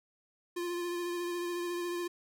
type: tone with vibrato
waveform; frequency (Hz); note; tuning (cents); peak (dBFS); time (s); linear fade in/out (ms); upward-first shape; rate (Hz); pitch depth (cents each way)
square; 349.2; F4; 0; -34; 0.56-2.08; 10; triangle; 14; 24
effects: none